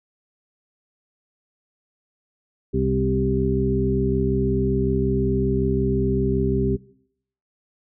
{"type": "harmonic tone with a mistuned harmonic", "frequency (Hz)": 65.41, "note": "C2", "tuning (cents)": 0, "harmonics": [1, 2, 3, 4, 6], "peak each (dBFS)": [-26, -25, -26, -26, -23], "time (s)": [2.73, 6.77], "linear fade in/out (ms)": 20, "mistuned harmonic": 2, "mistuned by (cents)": -18, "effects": ["noise-tail reverb RT60 0.7 s tail -21 dB re dry"]}